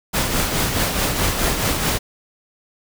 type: noise with tremolo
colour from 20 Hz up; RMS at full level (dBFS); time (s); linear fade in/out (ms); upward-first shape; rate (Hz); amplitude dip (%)
pink; -18; 0.13-1.99; 20; triangle; 4.7; 50
effects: none